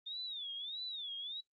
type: tone with vibrato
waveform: sine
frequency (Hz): 3600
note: A7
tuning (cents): +39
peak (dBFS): -40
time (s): 0.06-1.41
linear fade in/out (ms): 10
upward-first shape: sine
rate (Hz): 1.6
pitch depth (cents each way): 180
effects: noise-tail reverb RT60 0.1 s tail -18 dB re dry + Opus 24 kbps